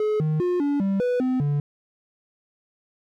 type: tone with pitch steps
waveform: triangle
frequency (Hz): 426.3 / 154.7 / 357.2 / 286.4 / 195.5 / 493.8 / 256.1 / 144.8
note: G#4 / D#3 / F4 / D4 / G3 / B4 / C4 / D3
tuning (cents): +45 / -10 / +39 / -43 / -4 / 0 / -37 / -24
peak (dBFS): -18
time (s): 0-1.6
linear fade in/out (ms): 2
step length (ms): 200
effects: none